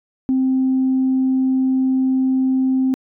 sine tone, 261.6 Hz, C4, in tune, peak -13 dBFS, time 0.29-2.94 s, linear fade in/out 0 ms, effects tanh soft clip ceiling -10 dBFS

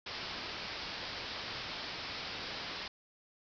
white low-pass noise, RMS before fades -42 dBFS, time 0.06-2.88 s, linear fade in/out 5 ms, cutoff 5300 Hz, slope 96 dB/octave, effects none

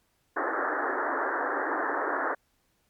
white band-pass noise, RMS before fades -29 dBFS, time 0.36-2.35 s, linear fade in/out 10 ms, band 270 to 1800 Hz, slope 96 dB/octave, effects pink hiss -71 dBFS RMS until 2.89 s + MP3 96 kbps

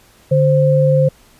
sine tone pair together, 146.3 / 523.3 Hz, D3 / C5, -6 / 0 cents, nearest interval octave + minor seventh, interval 2206 cents, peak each -12 dBFS, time 0.31-1.09 s, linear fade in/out 10 ms, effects pink hiss -49 dBFS RMS until 1.39 s + resampled to 32000 Hz

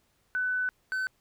sine / triangle tone pair in turn, 1500 / 1520.1 Hz, F#6 / F#6, +23 / +46 cents, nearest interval unison, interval 23 cents, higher second, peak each -26 dBFS, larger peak neither, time 0.35-0.69 / 0.92-1.07 s, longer first, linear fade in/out 0 ms, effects pink hiss -70 dBFS RMS until 1.2 s

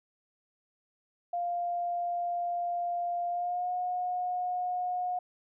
sine tone with pitch glide, 699 to 722.8 Hz, F5 to F#5, +1 to -41 cents, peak -29 dBFS, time 1.33-5.19 s, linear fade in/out 5 ms, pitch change +58 cents, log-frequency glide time 3.29-3.72 s, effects none

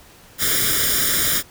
white noise with comb filter, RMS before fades -19 dBFS, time 0.38-1.43 s, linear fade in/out 50 ms, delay 0.57 ms, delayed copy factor +0.85, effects pink hiss -47 dBFS RMS until 1.5 s

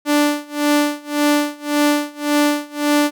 sawtooth tone with tremolo, 293.7 Hz, D4, in tune, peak -8 dBFS, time 0.05-3.11 s, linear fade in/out 50 ms, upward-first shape sine, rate 1.8 Hz, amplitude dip 95%, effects none

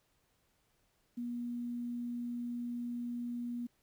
sine tone with quantisation, 240.3 Hz, B3, 47 cents flat, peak -36 dBFS, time 1.17-3.67 s, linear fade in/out 10 ms, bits 11, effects pink hiss -75 dBFS RMS until 3.82 s

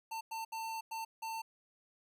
square tone bursts at uneven times, 897 Hz, A5, 33 cents sharp, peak -39 dBFS, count 5, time 0.11-0.21 / 0.31-0.45 / 0.52-0.81 / 0.91-1.05 / 1.22-1.42 s, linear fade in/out 10 ms, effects none

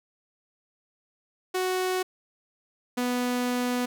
sawtooth tone pair in turn, 370 / 246.9 Hz, F#4 / B3, 0 / 0 cents, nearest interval perfect fifth, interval 700 cents, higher first, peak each -21 dBFS, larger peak neither, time 1.54-2.03 / 2.97-3.86 s, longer second, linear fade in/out 10 ms, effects none

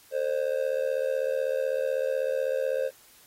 triangle tone with amplitude modulation, 527 Hz, C5, 12 cents sharp, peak -19 dBFS, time 0.11-2.91 s, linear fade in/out 50 ms, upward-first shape sine, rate 76 Hz, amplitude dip 90%, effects white hiss -56 dBFS RMS until 3.26 s + AAC 48 kbps

